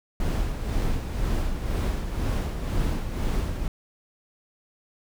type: noise with tremolo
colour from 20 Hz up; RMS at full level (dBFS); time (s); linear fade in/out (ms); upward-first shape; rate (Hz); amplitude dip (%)
brown; -24; 0.2-3.68; 2; sine; 2; 50
effects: none